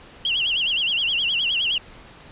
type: tone with vibrato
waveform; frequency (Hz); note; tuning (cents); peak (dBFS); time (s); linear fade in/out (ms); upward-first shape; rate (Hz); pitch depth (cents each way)
sine; 3000; F#7; +23; -19; 0.25-1.78; 2; sine; 9.6; 180
effects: pink hiss -45 dBFS RMS until 2.31 s + resampled to 8000 Hz